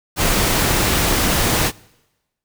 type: noise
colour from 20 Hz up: pink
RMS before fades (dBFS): -17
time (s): 0.16-1.72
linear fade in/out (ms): 50
effects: noise-tail reverb RT60 1.0 s tail -24 dB re dry